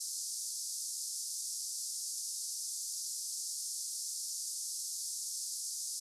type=band-pass noise; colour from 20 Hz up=pink; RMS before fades=-40 dBFS; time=0-6 s; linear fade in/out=10 ms; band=4900 to 11000 Hz; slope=48 dB/octave; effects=resampled to 32000 Hz